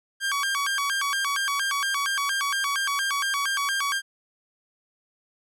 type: tone with vibrato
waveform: sawtooth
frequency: 1343 Hz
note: E6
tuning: 32 cents sharp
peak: -20 dBFS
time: 0.2-4.02 s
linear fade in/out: 50 ms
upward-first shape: square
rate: 4.3 Hz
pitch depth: 300 cents each way
effects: low-pass 12000 Hz 12 dB/octave